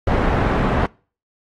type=low-pass noise; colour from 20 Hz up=pink; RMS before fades=-18 dBFS; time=0.07-0.86 s; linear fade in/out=2 ms; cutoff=1300 Hz; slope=12 dB/octave; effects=noise-tail reverb RT60 0.4 s tail -25 dB re dry + AAC 32 kbps